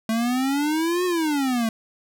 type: exponential two-way sweep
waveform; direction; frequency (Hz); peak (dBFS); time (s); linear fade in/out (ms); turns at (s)
square; up then down; 220 to 367 to 220; -21; 0.09-1.69; 2; 1.05
effects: none

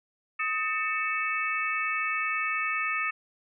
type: tone cluster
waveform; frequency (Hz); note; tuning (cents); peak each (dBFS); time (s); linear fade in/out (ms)
sine; 1260 / 1795 / 2233 / 2624; D#6 / A6 / C#7 / E7; +21 / +34 / +12 / -9; -31 / -33 / -32 / -32; 0.39-3.11; 10
effects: none

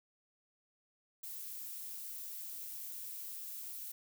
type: noise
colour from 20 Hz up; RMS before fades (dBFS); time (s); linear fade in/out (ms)
violet; -45; 1.23-3.92; 5
effects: none

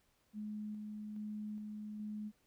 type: tone with tremolo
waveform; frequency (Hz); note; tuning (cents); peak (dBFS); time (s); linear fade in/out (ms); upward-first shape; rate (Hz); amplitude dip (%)
sine; 211.5; G#3; +32; -40; 0.33-2.32; 50; square; 1.2; 25
effects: pink hiss -75 dBFS RMS until 2.46 s

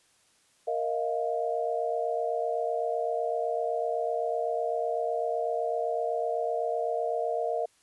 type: chord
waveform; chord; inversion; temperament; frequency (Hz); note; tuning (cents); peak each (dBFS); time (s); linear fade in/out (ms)
sine; Bb suspended fourth; none; equal with one note detuned; 466.2 / 630.6 / 698.5; Bb4 / Eb5 / F5; 0 / +23 / 0; -31; 0.67-7.66; 10
effects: white hiss -65 dBFS RMS until 7.82 s + resampled to 24000 Hz

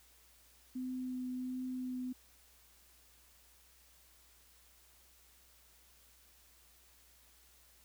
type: tone with vibrato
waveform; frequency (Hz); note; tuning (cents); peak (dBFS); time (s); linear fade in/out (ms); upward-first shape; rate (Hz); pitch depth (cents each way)
sine; 254.2; C4; -50; -37; 0.75-2.13; 10; triangle; 1.4; 13
effects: added 60 Hz sine -69 dBFS peak until 7.84 s + white hiss -65 dBFS RMS until 7.84 s

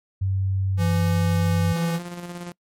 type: tone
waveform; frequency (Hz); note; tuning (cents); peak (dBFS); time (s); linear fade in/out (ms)
sine; 96; G2; -36; -20; 0.21-1.73; 10
type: tone with pitch glide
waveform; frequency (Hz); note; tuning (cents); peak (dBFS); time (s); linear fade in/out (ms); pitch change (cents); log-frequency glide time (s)
square; 168.6 to 167.53; E3 to E3; +39 to +28; -22; 0.77-2; 50; -11; 1.18-1.8
type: tone with tremolo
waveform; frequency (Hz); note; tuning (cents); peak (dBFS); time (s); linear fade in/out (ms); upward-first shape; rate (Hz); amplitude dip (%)
sawtooth; 174.9; F3; +3; -27; 1.76-2.52; 2; square; 17; 40
effects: noise-tail reverb RT60 0.1 s tail -24 dB re dry + MP3 64 kbps

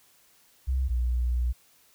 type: tone pair in turn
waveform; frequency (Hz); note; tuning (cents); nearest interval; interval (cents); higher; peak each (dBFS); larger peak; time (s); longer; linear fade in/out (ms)
sine; 65.2 / 60.76; C2 / B1; -5 / -28; minor second; 123; first; -23; neither; 0.67-0.89 / 0.89-1.53; second; 20
effects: white hiss -61 dBFS RMS until 1.94 s

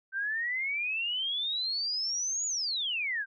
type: exponential two-way sweep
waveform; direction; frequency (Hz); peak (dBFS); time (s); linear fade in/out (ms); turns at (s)
sine; up then down; 1538 to 6920 to 1538; -29; 0.12-3.26; 50; 2.46
effects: none

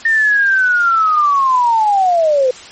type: linear sweep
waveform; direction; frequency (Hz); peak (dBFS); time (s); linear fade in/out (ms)
sine; down; 1827 to 495.2; -9; 0.05-2.51; 5
effects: white hiss -35 dBFS RMS until 2.71 s + MP3 32 kbps

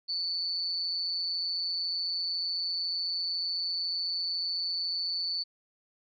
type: tone with amplitude modulation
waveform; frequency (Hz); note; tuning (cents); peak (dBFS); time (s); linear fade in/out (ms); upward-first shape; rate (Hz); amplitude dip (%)
sine; 4486; C#8; +20; -26; 0.08-5.44; 20; sine; 174; 70
effects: none

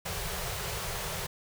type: band-stop noise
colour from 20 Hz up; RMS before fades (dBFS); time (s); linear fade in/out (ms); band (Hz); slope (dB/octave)
pink; -35; 0.05-1.27; 10; 190 to 370; 96
effects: none

